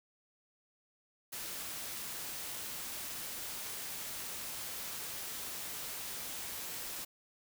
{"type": "noise", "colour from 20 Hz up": "white", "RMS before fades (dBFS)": -42, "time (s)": [1.32, 7.05], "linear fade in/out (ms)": 10, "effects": []}